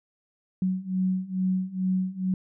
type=beating tone pair; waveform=sine; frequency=185 / 187.3 Hz; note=F#3 / F#3; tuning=0 / +21 cents; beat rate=2.3 Hz; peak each=-28 / -26 dBFS; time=0.62-2.34 s; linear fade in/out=2 ms; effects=none